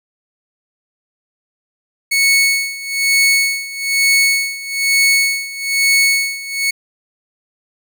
sawtooth tone with tremolo, 2210 Hz, C#7, 6 cents flat, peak -6 dBFS, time 2.11-6.71 s, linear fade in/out 10 ms, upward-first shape sine, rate 1.1 Hz, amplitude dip 85%, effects none

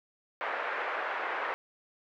white band-pass noise, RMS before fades -34 dBFS, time 0.41-1.54 s, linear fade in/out 0 ms, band 450 to 1900 Hz, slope 24 dB/octave, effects none

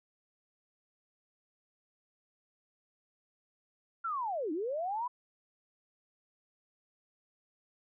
sine linear two-way sweep, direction down then up, 1400 to 291.7 to 1013 Hz, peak -32 dBFS, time 4.04-5.08 s, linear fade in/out 10 ms, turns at 4.52 s, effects none

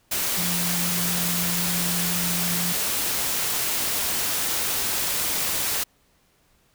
sine tone in noise, 174.61 Hz, F3, in tune, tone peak -28 dBFS, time 0.37-2.73 s, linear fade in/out 10 ms, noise white, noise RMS -25 dBFS, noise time 0.11-5.84 s, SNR -6 dB, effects pink hiss -63 dBFS RMS until 6.74 s

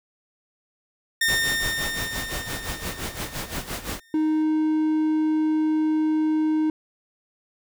sawtooth tone with exponential decay, 1824 Hz, A#6, 38 cents flat, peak -15 dBFS, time 1.21-4.43 s, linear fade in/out 5 ms, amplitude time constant 700 ms
pink noise with tremolo, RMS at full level -29 dBFS, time 1.28-4 s, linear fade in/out 5 ms, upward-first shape sine, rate 5.8 Hz, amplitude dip 75%
triangle tone, 311.1 Hz, D#4, in tune, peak -17 dBFS, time 4.14-6.7 s, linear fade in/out 2 ms
effects none

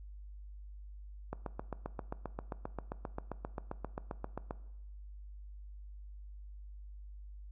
click train, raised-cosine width 1 ms, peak -24 dBFS, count 25, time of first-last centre 1.33-4.509 s, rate 7.55 Hz, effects noise-tail reverb RT60 0.9 s tail -18 dB re dry + added 50 Hz sine -46 dBFS peak until 7.51 s

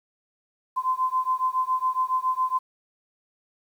sine beating tone pair, 1026 / 1033.2 Hz, C6 / C6, -34 / -22 cents, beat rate 7.2 Hz, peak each -25 dBFS, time 0.76-2.59 s, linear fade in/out 20 ms, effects 9-bit

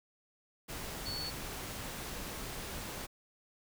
sine tone in noise, 4435 Hz, C#8, in tune, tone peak -38 dBFS, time 1.05-1.31 s, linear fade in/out 20 ms, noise pink, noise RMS -42 dBFS, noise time 0.68-3.07 s, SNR +1 dB, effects none

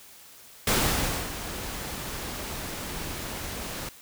pink noise with ADSR envelope, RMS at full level -22 dBFS, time 0.67-3.89 s, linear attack 4 ms, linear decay 610 ms, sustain -13 dB, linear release 3 ms, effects white hiss -50 dBFS RMS until 4.01 s

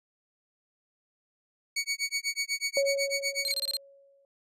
20% pulse tone with tremolo, 2241 Hz, C#7, 18 cents sharp, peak -21 dBFS, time 1.76-3.52 s, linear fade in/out 5 ms, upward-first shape sine, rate 8.1 Hz, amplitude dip 100%
sine tone with exponential decay, 554.4 Hz, C#5, in tune, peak -22 dBFS, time 2.77-4.25 s, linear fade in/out 1 ms, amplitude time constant 320 ms
40% pulse tone bursts, 4182 Hz, C8, 2 cents flat, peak -26 dBFS, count 6, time 3.45-3.768 s, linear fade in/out 0 ms, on 33 ms, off 24 ms
effects resampled to 32000 Hz

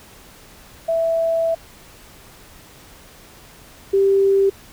sine tone pair in turn, 659.3 / 392.1 Hz, E5 / G4, 0 / 0 cents, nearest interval major sixth, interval 900 cents, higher first, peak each -16 / -12 dBFS, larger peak second, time 0.88-1.55 / 3.93-4.5 s, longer first, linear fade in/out 10 ms, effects pink hiss -45 dBFS RMS until 4.72 s

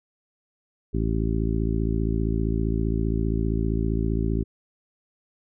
harmonic tone, 55.2 Hz, A1, 6 cents sharp, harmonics 1 / 2 / 3 / 4 / 5 / 6 / 7, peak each -25 / -28 / -30 / -31 / -32 / -33 / -33 dBFS, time 0.93-4.44 s, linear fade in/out 20 ms, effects none

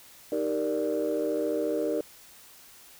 sine chord, Eb major seventh, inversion none, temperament equal, 311.1 / 392 / 466.2 / 587.3 Hz, Eb4 / G4 / Bb4 / D5, 0 / 0 / 0 / 0 cents, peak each -30 / -32 / -29 / -30 dBFS, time 0.32-2.01 s, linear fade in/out 2 ms, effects tanh soft clip ceiling -19 dBFS + white hiss -52 dBFS RMS until 2.99 s

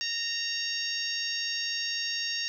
harmonic tone with a mistuned harmonic, 924 Hz, A#5, 16 cents flat, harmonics 2 / 3 / 4 / 5 / 6 / 7, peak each -37 / -36 / -38 / -37 / -33 / -42 dBFS, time 0.01-2.48 s, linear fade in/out 0 ms, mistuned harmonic 4, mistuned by +28 cents, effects 10-bit

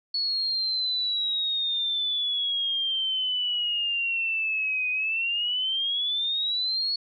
sine exponential two-way sweep, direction down then up, 4400 to 2489 to 4400 Hz, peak -24 dBFS, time 0.14-6.96 s, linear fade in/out 5 ms, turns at 4.9 s, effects none

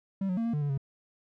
triangle tone with pitch steps, 194 / 182.4 / 229.1 / 232.1 / 148.5 / 144.3 / 137.1 Hz, G3 / F#3 / A#3 / A#3 / D3 / D3 / C#3, -18 / -24 / -30 / -7 / +20 / -30 / -19 cents, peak -25 dBFS, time 0.21-0.777 s, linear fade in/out 5 ms, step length 81 ms, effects none

